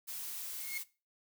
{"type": "noise", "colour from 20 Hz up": "blue", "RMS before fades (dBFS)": -42, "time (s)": [0.07, 0.84], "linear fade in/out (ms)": 20}
{"type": "tone with exponential growth", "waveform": "40% pulse", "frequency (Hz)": 2160, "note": "C#7", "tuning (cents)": -45, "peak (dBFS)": -34, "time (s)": [0.5, 0.78], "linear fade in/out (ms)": 5, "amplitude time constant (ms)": 59}
{"effects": ["noise-tail reverb RT60 0.3 s tail -18 dB re dry"]}